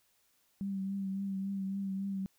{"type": "tone with vibrato", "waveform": "sine", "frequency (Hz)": 194.8, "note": "G3", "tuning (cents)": -11, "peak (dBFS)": -33, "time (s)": [0.61, 2.26], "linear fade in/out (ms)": 0, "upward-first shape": "triangle", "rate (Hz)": 3.6, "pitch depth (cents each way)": 34, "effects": ["white hiss -72 dBFS RMS until 2.38 s"]}